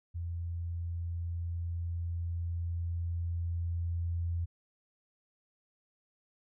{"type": "tone with level ramp", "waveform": "sine", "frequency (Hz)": 85.2, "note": "F2", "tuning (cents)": -42, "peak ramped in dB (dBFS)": [-34, -30], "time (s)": [0.14, 4.46], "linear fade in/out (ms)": 20, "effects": []}